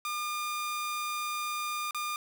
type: tone with dropouts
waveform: sawtooth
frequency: 1208 Hz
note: D6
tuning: 48 cents sharp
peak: -28 dBFS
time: 0.05-2.16 s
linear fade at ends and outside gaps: 1 ms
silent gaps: 1.909-1.946 s
effects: 9-bit